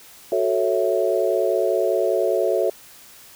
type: chord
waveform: sine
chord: F# minor seventh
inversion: none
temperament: equal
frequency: 370 / 440 / 554.4 / 659.3 Hz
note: F#4 / A4 / C#5 / E5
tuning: 0 / 0 / 0 / 0 cents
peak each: -23 dBFS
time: 0.32-2.7 s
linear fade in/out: 2 ms
effects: white hiss -46 dBFS RMS until 3.35 s